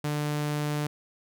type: tone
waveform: sawtooth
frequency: 148.5 Hz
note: D3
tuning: 20 cents sharp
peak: -23 dBFS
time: 0.04-0.87 s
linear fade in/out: 5 ms
effects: none